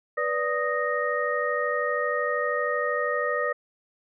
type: tone cluster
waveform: sine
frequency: 491.2 / 584 / 1246 / 1861 Hz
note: B4 / D5 / D#6 / A#6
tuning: -9 / -10 / +2 / -3 cents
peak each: -29 dBFS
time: 0.17-3.53 s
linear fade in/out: 10 ms
effects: none